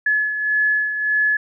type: beating tone pair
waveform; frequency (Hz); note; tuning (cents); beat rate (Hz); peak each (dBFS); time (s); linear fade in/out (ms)
sine; 1708 / 1709.7; G#6 / G#6; +48 / +50; 1.7; -17 / -25; 0.06-1.37; 5
effects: none